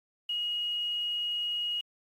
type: tone with quantisation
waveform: sine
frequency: 2885 Hz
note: F#7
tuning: 44 cents flat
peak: -29 dBFS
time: 0.29-1.81 s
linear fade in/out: 5 ms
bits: 9
effects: AAC 48 kbps